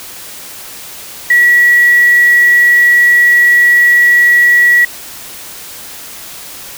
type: tone with quantisation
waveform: sine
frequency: 1933 Hz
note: B6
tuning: 38 cents flat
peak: -4 dBFS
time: 1.3-4.85 s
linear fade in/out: 5 ms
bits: 4
effects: white hiss -29 dBFS RMS until 6.77 s